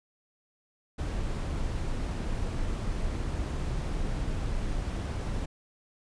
brown noise, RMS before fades -31 dBFS, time 0.98-5.46 s, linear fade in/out 10 ms, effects resampled to 22050 Hz

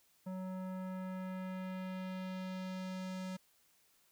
square tone with low-pass filter sweep, 186.3 Hz, F#3, 12 cents sharp, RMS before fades -42 dBFS, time 0.26-3.37 s, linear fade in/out 10 ms, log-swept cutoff 910 to 7800 Hz, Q 0.97, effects white hiss -71 dBFS RMS until 4.11 s

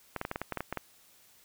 clicks, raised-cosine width 0.5 ms, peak -18 dBFS, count 11, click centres 0.163 / 0.214 / 0.251 / 0.314 / 0.359 / 0.416 / 0.523 / 0.573 / 0.606 / 0.726 / 0.773 s, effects white hiss -61 dBFS RMS until 1.44 s

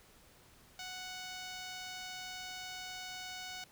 5% pulse tone with notch filter, 740 Hz, F#5, in tune, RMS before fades -45 dBFS, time 0.79-3.64 s, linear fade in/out 2 ms, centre 9500 Hz, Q 0.84, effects pink hiss -62 dBFS RMS until 3.71 s

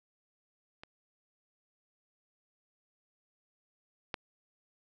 clicks, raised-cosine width 0.3 ms, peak -30 / -18 dBFS, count 2, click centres 0.835 / 4.142 s, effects resampled to 16000 Hz + 10-bit

